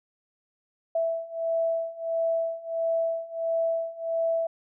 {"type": "beating tone pair", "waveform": "sine", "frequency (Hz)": [659.3, 660.8], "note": ["E5", "E5"], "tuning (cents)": [0, 4], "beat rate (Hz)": 1.5, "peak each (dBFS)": [-29, -27], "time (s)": [0.95, 4.47], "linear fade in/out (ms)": 5, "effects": []}